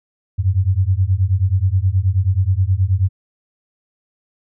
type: beating tone pair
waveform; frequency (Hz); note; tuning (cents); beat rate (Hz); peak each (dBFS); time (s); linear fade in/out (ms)
sine; 90 / 99.4; F#2 / G2; -47 / +25; 9.4; -16; 0.38-3.09; 20
effects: none